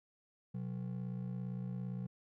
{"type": "ring-modulated tone", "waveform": "triangle", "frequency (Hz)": 155.6, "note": "D#3", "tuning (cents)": 0, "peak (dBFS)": -33, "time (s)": [0.54, 2.07], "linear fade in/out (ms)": 10, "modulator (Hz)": 28.8, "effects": []}